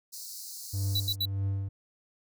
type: high-pass noise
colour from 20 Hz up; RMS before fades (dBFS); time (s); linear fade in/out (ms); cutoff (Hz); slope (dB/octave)
pink; -42; 0.12-1.16; 20; 4200; 96
type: tone with tremolo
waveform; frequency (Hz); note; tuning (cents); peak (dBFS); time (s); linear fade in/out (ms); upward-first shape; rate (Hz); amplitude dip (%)
triangle; 98; G2; 0; -24; 0.73-1.69; 10; triangle; 1.7; 75
type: tone bursts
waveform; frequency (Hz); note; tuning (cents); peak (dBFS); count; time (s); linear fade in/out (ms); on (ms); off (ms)
square; 3951; B7; 0; -27; 3; 0.95-1.255; 5; 51; 76
effects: none

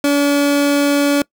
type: tone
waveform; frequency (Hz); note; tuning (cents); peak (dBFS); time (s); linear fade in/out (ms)
30% pulse; 285.7; D4; -48; -9; 0.04-1.22; 2
effects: noise-tail reverb RT60 0.1 s tail -23 dB re dry

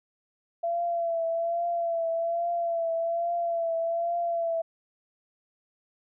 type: tone with vibrato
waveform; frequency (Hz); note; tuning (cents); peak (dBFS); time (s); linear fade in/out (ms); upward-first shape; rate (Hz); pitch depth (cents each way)
sine; 675; E5; +41; -25; 0.63-4.62; 10; triangle; 1.2; 42
effects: none

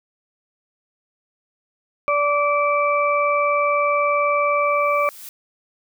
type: harmonic tone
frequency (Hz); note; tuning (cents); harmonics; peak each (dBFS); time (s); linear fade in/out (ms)
581; D5; -19; 1 / 2 / 4; -20 / -19 / -24; 2.08-5.09; 0
type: noise with exponential growth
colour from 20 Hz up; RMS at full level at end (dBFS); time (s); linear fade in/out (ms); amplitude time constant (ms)
blue; -35; 4.41-5.29; 1; 190
effects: none

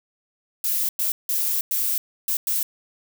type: noise bursts at uneven times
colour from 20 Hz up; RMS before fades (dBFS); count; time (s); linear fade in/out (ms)
violet; -23; 6; 0.64-0.89 / 0.99-1.12 / 1.29-1.61 / 1.71-1.98 / 2.28-2.37 / 2.47-2.63; 2
effects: none

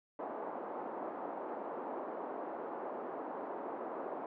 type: band-pass noise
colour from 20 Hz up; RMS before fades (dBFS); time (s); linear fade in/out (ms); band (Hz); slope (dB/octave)
white; -42; 0.19-4.26; 2; 270 to 940; 24
effects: none

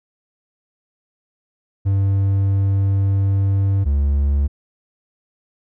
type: tone pair in turn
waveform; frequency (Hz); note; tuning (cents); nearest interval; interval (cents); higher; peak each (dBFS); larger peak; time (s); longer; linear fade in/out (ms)
triangle; 98 / 70.72; G2 / C#2; 0 / +35; tritone; 565; first; -12 / -12; neither; 1.85-3.85 / 3.85-4.48; first; 20
effects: none

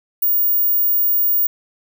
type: tone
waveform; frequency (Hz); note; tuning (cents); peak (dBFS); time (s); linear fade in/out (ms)
sine; 15440; B9; -40; -13; 0.22-1.47; 5
effects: none

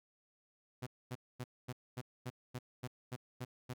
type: tone bursts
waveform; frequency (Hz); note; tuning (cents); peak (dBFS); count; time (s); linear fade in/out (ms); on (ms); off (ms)
sawtooth; 125.3; B2; +25; -36; 11; 0.82-3.737; 10; 47; 240
effects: none

